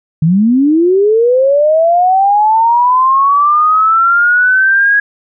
sine linear sweep, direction up, 150 to 1661.2 Hz, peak -6 dBFS, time 0.22-5 s, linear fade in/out 5 ms, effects none

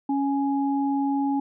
sine tone pair together, 277.2 / 834 Hz, C#4 / G#5, 0 / +7 cents, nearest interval octave + perfect fifth, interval 1907 cents, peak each -22 / -28 dBFS, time 0.09-1.4 s, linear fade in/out 5 ms, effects none

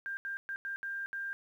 sine tone bursts at uneven times, 1593 Hz, G6, 27 cents sharp, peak -35 dBFS, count 6, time 0.06-0.17 / 0.25-0.37 / 0.49-0.56 / 0.65-0.76 / 0.83-1.06 / 1.13-1.33 s, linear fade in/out 0 ms, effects 11-bit

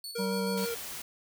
sawtooth tone with tremolo, 4435 Hz, C#8, in tune, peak -35 dBFS, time 0.04-0.67 s, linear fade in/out 2 ms, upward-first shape square, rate 7 Hz, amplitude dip 40%
square tone with vibrato, 466.2 Hz, A#4, in tune, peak -33 dBFS, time 0.15-0.75 s, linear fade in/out 10 ms, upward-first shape square, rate 6.2 Hz, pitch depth 9 cents each way
harmonic tone, 191.6 Hz, G3, 39 cents flat, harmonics 1 / 3 / 5, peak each -31 / -41 / -39 dBFS, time 0.18-0.66 s, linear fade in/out 20 ms
white noise, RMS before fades -40 dBFS, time 0.57-1.02 s, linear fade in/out 5 ms
effects none

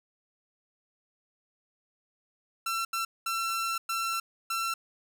sawtooth tone bursts at uneven times, 1348 Hz, E6, 38 cents sharp, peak -25 dBFS, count 5, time 2.66-2.85 / 2.93-3.05 / 3.26-3.78 / 3.89-4.2 / 4.5-4.74 s, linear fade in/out 5 ms, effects none

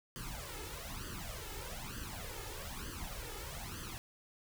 pink noise with flanger, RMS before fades -44 dBFS, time 0.16-3.98 s, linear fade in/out 0 ms, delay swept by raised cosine 0.64 to 2.34 ms, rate 1.1 Hz, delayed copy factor +0.8, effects none

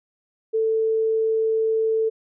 sine tone, 443.6 Hz, A4, 14 cents sharp, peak -18 dBFS, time 0.53-2.1 s, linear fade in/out 20 ms, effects none

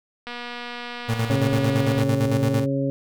click train, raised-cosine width 0.3 ms, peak -18 dBFS, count 422, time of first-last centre 0.27-2.017 s, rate 241 Hz
35% pulse tone with tremolo, 113.5 Hz, A#2, 46 cents flat, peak -18 dBFS, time 1.08-2.66 s, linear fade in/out 20 ms, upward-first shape square, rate 8.9 Hz, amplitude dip 60%
harmonic tone, 137.3 Hz, C#3, 16 cents flat, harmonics 1 / 2 / 3 / 4, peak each -25 / -24 / -32 / -27 dBFS, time 1.3-2.9 s, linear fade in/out 0 ms
effects none

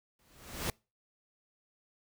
pink noise with exponential growth, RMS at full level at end -32 dBFS, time 0.19-0.7 s, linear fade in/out 2 ms, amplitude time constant 110 ms, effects noise-tail reverb RT60 0.3 s tail -26 dB re dry

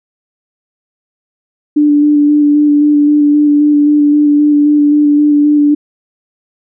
sine tone with vibrato, 294.4 Hz, D4, 4 cents sharp, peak -5 dBFS, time 1.76-5.75 s, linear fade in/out 10 ms, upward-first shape square, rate 3.8 Hz, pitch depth 13 cents each way, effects none

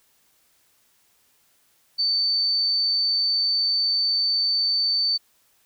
sine tone, 4548 Hz, C#8, 44 cents sharp, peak -19 dBFS, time 1.98-5.18 s, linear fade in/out 20 ms, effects white hiss -63 dBFS RMS until 5.65 s

